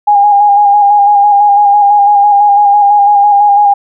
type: tone with vibrato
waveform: sine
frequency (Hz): 817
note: G#5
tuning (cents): -29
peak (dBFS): -3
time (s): 0.07-3.74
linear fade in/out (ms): 10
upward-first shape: square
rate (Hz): 6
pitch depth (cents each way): 25
effects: none